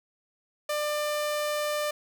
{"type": "tone", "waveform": "sawtooth", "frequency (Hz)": 596, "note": "D5", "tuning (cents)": 25, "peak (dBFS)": -23, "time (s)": [0.69, 1.91], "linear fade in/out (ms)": 5, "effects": []}